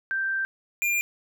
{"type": "tone pair in turn", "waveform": ["sine", "square"], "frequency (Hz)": [1568, 2399], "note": ["G6", "D7"], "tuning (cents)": [0, 36], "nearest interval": "perfect fifth", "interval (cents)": 736, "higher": "second", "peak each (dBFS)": [-24, -23], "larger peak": "second", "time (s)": [[0.11, 0.45], [0.82, 1.01]], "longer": "first", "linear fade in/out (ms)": 0, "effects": []}